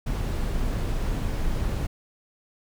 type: noise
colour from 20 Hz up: brown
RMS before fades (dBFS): -26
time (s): 0.06-1.87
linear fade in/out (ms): 10
effects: none